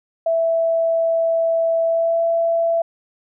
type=tone with pitch glide; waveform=sine; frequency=660 to 668.1 Hz; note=E5 to E5; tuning=+2 to +23 cents; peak=-15 dBFS; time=0.26-2.82 s; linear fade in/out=5 ms; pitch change=+21 cents; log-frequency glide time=1.84-2.22 s; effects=none

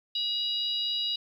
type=harmonic tone; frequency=964 Hz; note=B5; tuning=42 cents flat; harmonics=3 / 4 / 5; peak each=-33 / -29 / -35 dBFS; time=0.15-1.16 s; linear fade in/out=5 ms; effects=10-bit

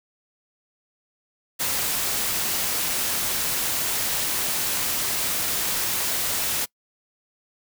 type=noise; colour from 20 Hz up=white; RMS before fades=-25 dBFS; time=1.59-6.66 s; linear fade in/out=20 ms; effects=noise-tail reverb RT60 0.1 s tail -24 dB re dry

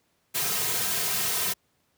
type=noise with comb filter; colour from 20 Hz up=white; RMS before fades=-27 dBFS; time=0.34-1.54 s; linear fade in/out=20 ms; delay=3.5 ms; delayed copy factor=-0.95; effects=pink hiss -70 dBFS RMS until 1.97 s + high-pass 80 Hz 12 dB/octave

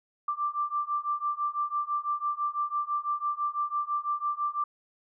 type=beating tone pair; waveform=sine; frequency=1174.7 / 1180.7 Hz; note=D6 / D6; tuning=0 / +9 cents; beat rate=6 Hz; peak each=-31 / -30 dBFS; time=0.28-4.64 s; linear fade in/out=5 ms; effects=none

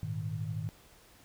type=chord; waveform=sine; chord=Ab suspended second; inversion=none; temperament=equal; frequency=103.83 / 116.54 / 155.56 Hz; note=Ab2 / Bb2 / Eb3; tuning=0 / 0 / 0 cents; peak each=-37 / -39 / -37 dBFS; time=0.03-0.69 s; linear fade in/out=0 ms; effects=pink hiss -59 dBFS RMS until 1.24 s

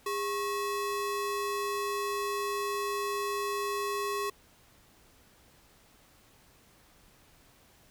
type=ring-modulated tone; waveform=square; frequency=750 Hz; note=F#5; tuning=23 cents sharp; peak=-28 dBFS; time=0.06-4.3 s; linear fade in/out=5 ms; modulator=344 Hz; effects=pink hiss -61 dBFS RMS until 7.9 s

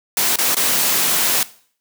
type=noise with dropouts; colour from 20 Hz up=white; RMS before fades=-17 dBFS; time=0.17-1.43 s; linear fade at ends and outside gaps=2 ms; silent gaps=0.359-0.386 / 0.547-0.567 s; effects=noise-tail reverb RT60 0.5 s tail -18 dB re dry + high-pass 150 Hz 12 dB/octave

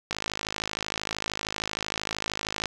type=click train; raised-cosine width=0.2 ms; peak=-11 dBFS; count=136; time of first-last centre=0.11-2.657 s; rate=53 Hz; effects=none

